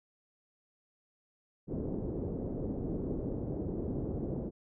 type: low-pass noise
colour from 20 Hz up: white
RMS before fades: -36 dBFS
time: 1.67-4.51 s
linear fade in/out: 50 ms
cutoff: 420 Hz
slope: 24 dB/octave
effects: none